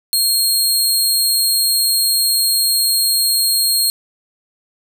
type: tone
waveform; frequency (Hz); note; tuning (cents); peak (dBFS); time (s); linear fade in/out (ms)
20% pulse; 4246; C8; +25; -7; 0.13-3.9; 0
effects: none